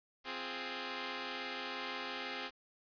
5% pulse chord, F minor, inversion second, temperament equal, 261.6 / 349.2 / 415.3 Hz, C4 / F4 / Ab4, 0 / 0 / 0 cents, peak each -31 / -35 / -32 dBFS, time 0.24-2.51 s, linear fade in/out 50 ms, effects resampled to 11025 Hz + 10-bit

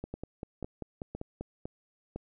two click trains, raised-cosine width 2 ms, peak -24 / -24 dBFS, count 5 / 8, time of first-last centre 0.14-2.16 / 0.04-1.41 s, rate 1.98 / 5.11 Hz, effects none

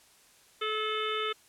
harmonic tone with a mistuned harmonic, 432.3 Hz, A4, 31 cents flat, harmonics 1 / 3 / 4 / 5 / 6 / 7 / 8, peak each -34 / -33 / -44 / -39 / -44 / -38 / -38 dBFS, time 0.61-1.33 s, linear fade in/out 10 ms, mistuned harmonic 8, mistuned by +54 cents, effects white hiss -60 dBFS RMS until 1.48 s + low-pass 11000 Hz 12 dB/octave

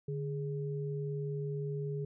sine tone pair together, 146.83 / 415.3 Hz, D3 / G#4, 0 / 0 cents, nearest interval octave + tritone, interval 1800 cents, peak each -35 / -39 dBFS, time 0.08-2.05 s, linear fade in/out 5 ms, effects none

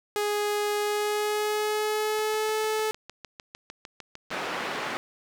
sawtooth tone with pitch glide, 415.3 to 433.7 Hz, G#4 to A4, 0 to -25 cents, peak -21 dBFS, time 0.16-2.91 s, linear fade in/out 0 ms, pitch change +75 cents, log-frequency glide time 0.78-2.58 s
click train, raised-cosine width 0.2 ms, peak -23 dBFS, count 18, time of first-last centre 2.19-4.758 s, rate 6.62 Hz
white band-pass noise, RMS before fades -32 dBFS, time 4.31-4.97 s, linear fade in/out 0 ms, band 220 to 1900 Hz, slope 12 dB/octave
effects none

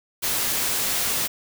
white noise, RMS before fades -24 dBFS, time 0.22-1.28 s, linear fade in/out 20 ms, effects none

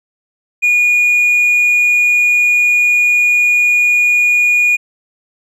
sine tone with hard clipping, 2444 Hz, D#7, 32 cents flat, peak -9 dBFS, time 0.62-4.77 s, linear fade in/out 20 ms, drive 2 dB, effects none

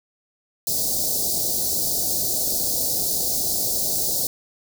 white band-stop noise, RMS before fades -23 dBFS, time 0.67-4.27 s, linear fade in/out 2 ms, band 740 to 4200 Hz, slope 48 dB/octave, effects none

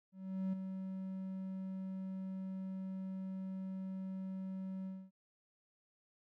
triangle tone with ADSR envelope, 189.6 Hz, F#3, 43 cents sharp, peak -31 dBFS, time 0.12-5.11 s, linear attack 410 ms, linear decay 9 ms, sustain -7 dB, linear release 250 ms, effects none

